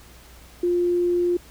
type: tone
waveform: sine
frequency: 351.5 Hz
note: F4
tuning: 11 cents sharp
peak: -18 dBFS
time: 0.63-1.37 s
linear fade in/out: 5 ms
effects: added 60 Hz sine -49 dBFS peak until 1.5 s + pink hiss -49 dBFS RMS until 1.5 s